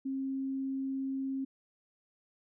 sine tone, 268.3 Hz, C4, 44 cents sharp, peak -32 dBFS, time 0.05-1.45 s, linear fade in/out 10 ms, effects none

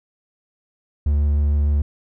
triangle tone with vibrato, 73 Hz, D2, 10 cents flat, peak -13 dBFS, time 1.06-1.82 s, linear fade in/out 5 ms, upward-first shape sine, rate 6.7 Hz, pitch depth 9 cents each way, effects none

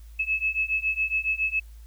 sine beating tone pair, 2591 / 2598.2 Hz, E7 / E7, -30 / -26 cents, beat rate 7.2 Hz, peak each -27 / -26 dBFS, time 0.19-1.6 s, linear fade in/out 10 ms, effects added 55 Hz sine -42 dBFS peak until 1.86 s + white hiss -61 dBFS RMS until 1.86 s

